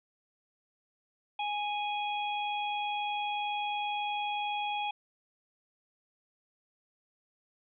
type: harmonic tone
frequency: 829 Hz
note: G#5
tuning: 3 cents flat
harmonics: 1 / 3 / 4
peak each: -32 / -38 / -40 dBFS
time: 1.39-4.91 s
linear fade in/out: 5 ms
effects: none